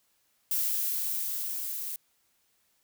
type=noise with level ramp; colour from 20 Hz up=violet; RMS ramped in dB=-28 to -36 dBFS; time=0.51-1.96 s; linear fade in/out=2 ms; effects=white hiss -71 dBFS RMS until 2.83 s